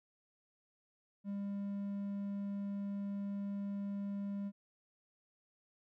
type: tone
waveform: triangle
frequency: 200.3 Hz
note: G3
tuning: 38 cents sharp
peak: -35 dBFS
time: 1.24-4.52 s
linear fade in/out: 50 ms
effects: none